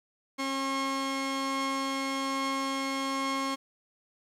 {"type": "tone pair together", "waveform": "sawtooth", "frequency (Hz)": [270.8, 1082], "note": ["C#4", "C#6"], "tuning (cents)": [-40, -42], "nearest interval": "2 octaves", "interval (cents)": 2398, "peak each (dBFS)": -28, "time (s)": [0.38, 3.56], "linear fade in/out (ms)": 20, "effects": ["low-pass 8000 Hz 12 dB/octave", "10-bit"]}